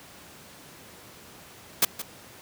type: noise with echo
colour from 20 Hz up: white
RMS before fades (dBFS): -19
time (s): 1.82-1.85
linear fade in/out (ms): 5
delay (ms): 170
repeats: 1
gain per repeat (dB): -14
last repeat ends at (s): 2.02
effects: pink hiss -48 dBFS RMS until 2.41 s + high-pass 100 Hz 12 dB/octave